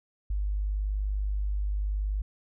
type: tone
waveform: sine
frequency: 50.4 Hz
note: G1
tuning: 49 cents sharp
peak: -26 dBFS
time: 0.3-2.22 s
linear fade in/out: 5 ms
effects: none